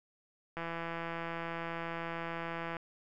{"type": "click train", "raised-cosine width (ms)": 0.5, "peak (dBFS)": -24, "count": 368, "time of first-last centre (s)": [0.57, 2.768], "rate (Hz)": 167, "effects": []}